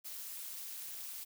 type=noise with amplitude modulation; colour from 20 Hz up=blue; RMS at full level=-41 dBFS; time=0.04-1.25 s; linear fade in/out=20 ms; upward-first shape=sine; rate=228 Hz; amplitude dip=90%; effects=none